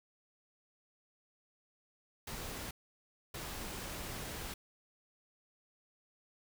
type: noise bursts at uneven times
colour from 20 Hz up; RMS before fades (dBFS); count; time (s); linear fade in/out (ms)
pink; -43; 2; 2.27-2.71 / 3.34-4.54; 5
effects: none